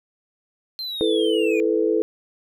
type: linear sweep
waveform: triangle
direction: down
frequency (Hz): 4172 to 2380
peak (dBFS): -26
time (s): 0.79-1.6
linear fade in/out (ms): 0
type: chord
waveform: sine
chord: E suspended fourth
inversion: none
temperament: equal with one note detuned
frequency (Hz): 329.6 / 435.2 / 493.9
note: E4 / A4 / B4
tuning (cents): 0 / -19 / 0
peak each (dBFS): -22 / -20 / -24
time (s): 1.01-2.02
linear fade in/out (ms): 0
effects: none